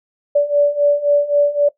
sine beating tone pair, 577 / 580.8 Hz, D5 / D5, -31 / -19 cents, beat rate 3.8 Hz, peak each -16 / -13 dBFS, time 0.35-1.69 s, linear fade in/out 10 ms, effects noise-tail reverb RT60 0.1 s tail -17 dB re dry

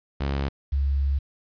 sawtooth / sine tone pair in turn, 69.3 / 69.3 Hz, C#2 / C#2, 0 / 0 cents, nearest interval unison, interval 0 cents, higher neither, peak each -20 dBFS, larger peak neither, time 0.2-0.49 / 0.72-1.19 s, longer second, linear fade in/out 10 ms, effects resampled to 11025 Hz + 9-bit

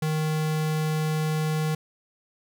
square tone, 155.56 Hz, D#3, in tune, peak -24 dBFS, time 0.02-1.75 s, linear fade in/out 5 ms, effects none

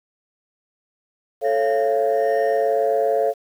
sine chord, A augmented, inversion none, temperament just, 440 / 550 / 687.5 Hz, A4 / C#5 / E#5, 0 / -14 / -27 cents, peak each -20 dBFS, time 1.41-3.34 s, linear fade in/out 50 ms
triangle tone with tremolo, 1837 Hz, A#6, 26 cents flat, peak -29 dBFS, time 1.44-2.86 s, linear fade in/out 10 ms, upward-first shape sine, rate 1.3 Hz, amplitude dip 90%
effects tanh soft clip ceiling -10 dBFS + 8-bit

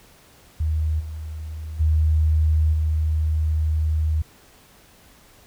sine tone with level steps, 78 Hz, D#2, 5 cents sharp, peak -19 / -29 / -15 / -18 dBFS, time 0.6-4.22 s, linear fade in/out 5 ms, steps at 0.99 / 1.79 / 2.72 s, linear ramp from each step 20 ms, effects pink hiss -52 dBFS RMS until 5.46 s

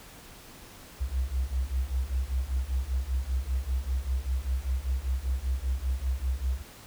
sine beating tone pair, 62.1 / 67.2 Hz, B1 / C2, +10 / +47 cents, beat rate 5.1 Hz, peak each -30 / -29 dBFS, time 1-6.63 s, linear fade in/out 20 ms, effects pink hiss -49 dBFS RMS until 6.86 s

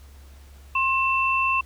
sine tone pair together, 1061.6 / 2675 Hz, C6 / E7, +25 / +25 cents, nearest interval octave + major third, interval 1600 cents, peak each -22 dBFS, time 0.75-1.61 s, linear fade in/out 5 ms, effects added 69 Hz sine -44 dBFS peak until 1.65 s + pink hiss -55 dBFS RMS until 1.65 s

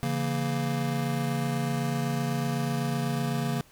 square chord, A# diminished, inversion first, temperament just, 139.85 / 167.82 / 233.1 Hz, C#3 / E3 / A#3, +16 / +31 / 0 cents, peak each -30 / -34 / -32 dBFS, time 0.03-3.61 s, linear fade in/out 0 ms, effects pink hiss -57 dBFS RMS until 3.71 s

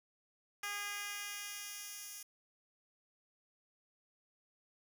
10% pulse tone with high-pass filter sweep, 408.6 Hz, G#4, 28 cents flat, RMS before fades -44 dBFS, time 0.63-2.23 s, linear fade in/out 5 ms, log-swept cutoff 1300 to 6200 Hz, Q 0.7, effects 10-bit

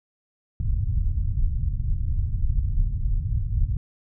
pink low-pass noise, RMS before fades -23 dBFS, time 0.6-3.77 s, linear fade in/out 2 ms, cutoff 110 Hz, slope 24 dB/octave, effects none

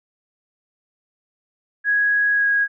sine tone with pitch glide, 1661.2 to 1646.9 Hz, G#6 to G#6, 0 to -15 cents, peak -15 dBFS, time 1.84-2.68 s, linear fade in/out 50 ms, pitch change -15 cents, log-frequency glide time 2.32-2.48 s, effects none

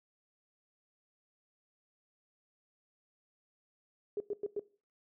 sine tone bursts, 412.1 Hz, G#4, 13 cents flat, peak -32 dBFS, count 4, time 4.17-4.595 s, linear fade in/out 2 ms, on 32 ms, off 99 ms, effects noise-tail reverb RT60 0.4 s tail -20 dB re dry

